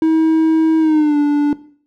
triangle tone with pitch glide, 320 to 291.8 Hz, D#4 to D4, +49 to -11 cents, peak -8 dBFS, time 0.02-1.53 s, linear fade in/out 2 ms, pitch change -160 cents, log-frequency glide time 0.79-1.18 s, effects noise-tail reverb RT60 0.5 s tail -17 dB re dry

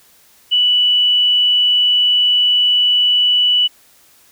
sine tone, 2960 Hz, F#7, in tune, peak -10 dBFS, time 0.51-3.68 s, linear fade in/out 20 ms, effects white hiss -50 dBFS RMS until 4.31 s

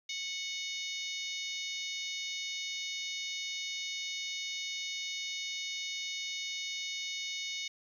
harmonic tone with a mistuned harmonic, 736 Hz, F#5, 9 cents flat, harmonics 3 / 4 / 5 / 6 / 7 / 8 / 9, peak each -41 / -44 / -40 / -48 / -46 / -48 / -47 dBFS, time 0.09-7.68 s, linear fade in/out 5 ms, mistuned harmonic 9, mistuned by -25 cents, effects 11-bit

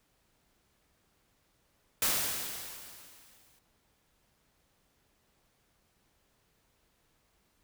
white noise with exponential decay, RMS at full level -27 dBFS, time 2.02-3.59 s, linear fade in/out 2 ms, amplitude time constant 340 ms, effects pink hiss -72 dBFS RMS until 7.63 s

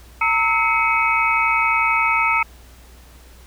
sine tone cluster, 914 / 1299 / 2103 / 2234 / 2547 Hz, A#5 / E6 / C7 / C#7 / D#7, -34 / -26 / +8 / +13 / +40 cents, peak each -21 / -20 / -28 / -20 / -23 dBFS, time 0.21-2.43 s, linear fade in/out 5 ms, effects added 60 Hz sine -43 dBFS peak until 3.46 s + pink hiss -49 dBFS RMS until 3.46 s

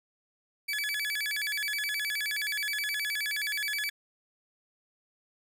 30% pulse tone with vibrato, 1978 Hz, B6, 2 cents sharp, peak -27 dBFS, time 0.68-3.9 s, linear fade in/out 10 ms, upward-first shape square, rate 9.5 Hz, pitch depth 260 cents each way, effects none

